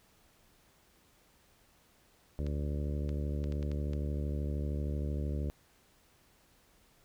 harmonic tone, 73 Hz, D2, 10 cents flat, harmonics 1 / 2 / 3 / 4 / 5 / 6 / 7 / 8, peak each -33 / -39 / -43 / -45 / -47 / -49 / -50 / -51 dBFS, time 2.39-5.5 s, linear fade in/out 0 ms
clicks, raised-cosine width 0.2 ms, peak -32 dBFS, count 7, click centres 2.466 / 3.092 / 3.441 / 3.523 / 3.628 / 3.716 / 3.934 s
effects pink hiss -66 dBFS RMS until 7.04 s

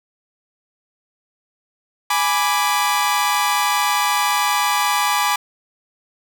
sawtooth chord, G# diminished, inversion none, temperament equal, 830.6 / 987.8 / 1174.7 Hz, G#5 / B5 / D6, 0 / 0 / 0 cents, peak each -17 dBFS, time 2.1-5.36 s, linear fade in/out 5 ms, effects none

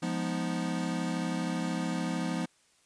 square chord, F half-diminished seventh, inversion none, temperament equal, 174.61 / 207.7 / 246.9 / 311.1 Hz, F3 / Ab3 / Cb4 / Eb4, 0 / 0 / 0 / 0 cents, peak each -34 / -39 / -36 / -38 dBFS, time 0.02-2.46 s, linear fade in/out 10 ms, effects white hiss -66 dBFS RMS until 2.85 s + resampled to 22050 Hz

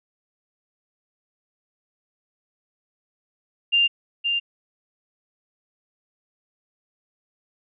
sine tone with echo, 2794 Hz, F7, in tune, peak -15 dBFS, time 3.72-3.88 s, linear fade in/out 20 ms, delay 520 ms, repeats 1, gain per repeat -5 dB, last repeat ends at 4.4 s, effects none

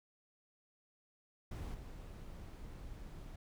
brown noise with level steps, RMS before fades -43 / -49 dBFS, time 1.51-3.36 s, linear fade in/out 5 ms, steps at 1.74 s, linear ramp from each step 5 ms, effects none

